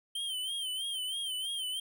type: tone with vibrato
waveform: square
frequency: 3121 Hz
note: G7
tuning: 8 cents flat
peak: -34 dBFS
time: 0.15-1.8 s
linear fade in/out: 5 ms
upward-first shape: sine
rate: 3.1 Hz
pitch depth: 81 cents each way
effects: none